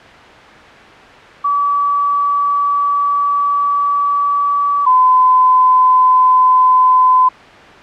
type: tone pair in turn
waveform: sine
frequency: 1147 / 1017.1 Hz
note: D6 / C6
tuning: -41 / -49 cents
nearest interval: major second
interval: 208 cents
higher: first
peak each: -11 / -6 dBFS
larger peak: second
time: 1.44-4.86 / 4.86-7.29 s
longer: first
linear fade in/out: 10 ms
effects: white hiss -36 dBFS RMS until 7.82 s + low-pass 2000 Hz 12 dB/octave